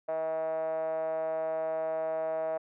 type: tone with band-pass filter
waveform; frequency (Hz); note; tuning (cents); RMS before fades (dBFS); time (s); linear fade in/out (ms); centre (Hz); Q
5% pulse; 160; D#3; +49; -32; 0.08-2.58; 10; 620; 8.2
effects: resampled to 8000 Hz